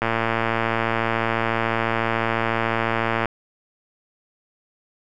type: click train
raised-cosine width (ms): 0.5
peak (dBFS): -6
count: 370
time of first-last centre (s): 0.02-3.257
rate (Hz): 114
effects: none